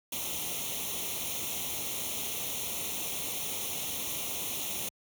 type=noise with comb filter; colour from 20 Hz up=white; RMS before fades=-35 dBFS; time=0.12-4.89 s; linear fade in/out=5 ms; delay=0.31 ms; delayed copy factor=+0.8; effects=high-pass 60 Hz 12 dB/octave